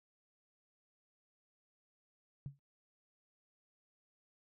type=tone with exponential decay; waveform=sine; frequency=139.7 Hz; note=C#3; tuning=14 cents sharp; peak=-37 dBFS; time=2.46-2.59 s; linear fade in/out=0 ms; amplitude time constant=28 ms; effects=noise-tail reverb RT60 0.1 s tail -20 dB re dry